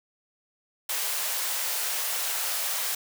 white high-pass noise, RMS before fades -29 dBFS, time 0.89-2.95 s, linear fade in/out 5 ms, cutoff 510 Hz, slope 24 dB/octave, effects none

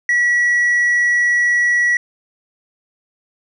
triangle tone with hard clipping, 1934 Hz, B6, 37 cents flat, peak -11 dBFS, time 0.09-1.97 s, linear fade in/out 2 ms, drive 1 dB, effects none

